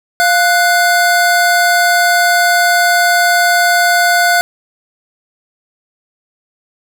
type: tone pair together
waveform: square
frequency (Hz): 700 / 1480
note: F5 / F#6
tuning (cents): +4 / 0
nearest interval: octave + minor second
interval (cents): 1296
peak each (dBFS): -12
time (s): 0.2-4.41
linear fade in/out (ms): 0
effects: none